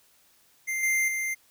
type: tone with level steps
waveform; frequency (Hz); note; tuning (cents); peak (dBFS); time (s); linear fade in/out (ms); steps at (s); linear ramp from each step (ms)
square; 2093; C7; 0; -28 / -23 / -28; 0.67-1.35; 20; 0.83 / 1.08; 2
effects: white hiss -62 dBFS RMS until 1.5 s